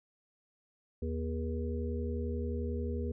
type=harmonic tone with a mistuned harmonic; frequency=79.7 Hz; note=D#2; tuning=42 cents sharp; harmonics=1 / 3 / 5 / 6; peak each=-34 / -39 / -41 / -42 dBFS; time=1.02-3.12 s; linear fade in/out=5 ms; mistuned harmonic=5; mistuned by=+36 cents; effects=none